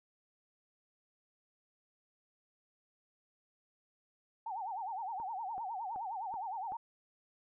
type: tone with vibrato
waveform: sine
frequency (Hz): 830.6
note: G#5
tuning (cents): 0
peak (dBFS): -37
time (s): 4.46-6.77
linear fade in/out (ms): 5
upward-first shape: sine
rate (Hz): 9.7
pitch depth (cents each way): 210
type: click train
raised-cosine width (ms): 1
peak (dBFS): -37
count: 5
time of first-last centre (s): 5.2-6.721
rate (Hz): 2.63
effects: none